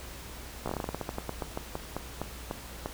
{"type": "slowing click train", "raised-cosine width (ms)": 1, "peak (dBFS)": -18, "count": 21, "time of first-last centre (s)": [0.66, 2.859], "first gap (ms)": 15, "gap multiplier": 1.18, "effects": ["added 60 Hz sine -46 dBFS peak until 2.93 s", "pink hiss -45 dBFS RMS until 2.93 s"]}